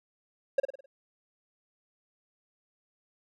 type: tone with echo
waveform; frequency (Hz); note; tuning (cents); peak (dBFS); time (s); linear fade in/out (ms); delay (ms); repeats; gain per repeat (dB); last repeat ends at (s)
triangle; 545; C#5; -29; -17; 0.58-0.6; 5; 52; 5; -7; 0.86
effects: none